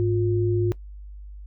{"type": "tone pair together", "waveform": "sine", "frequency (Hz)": [105.13, 353.6], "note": ["G#2", "F4"], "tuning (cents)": [22, 22], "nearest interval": "octave + major sixth", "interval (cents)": 2100, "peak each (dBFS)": -22, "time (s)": [0, 0.72], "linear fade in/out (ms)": 0, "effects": ["noise-tail reverb RT60 0.1 s tail -19 dB re dry", "added 50 Hz sine -37 dBFS peak until 1.46 s"]}